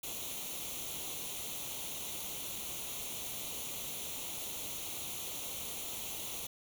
white noise with comb filter, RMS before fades -41 dBFS, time 0.03-6.47 s, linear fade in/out 5 ms, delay 0.3 ms, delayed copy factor +0.75, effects none

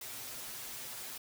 white noise with comb filter, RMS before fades -44 dBFS, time 0.01-1.18 s, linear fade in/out 5 ms, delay 7.8 ms, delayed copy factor +0.9, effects none

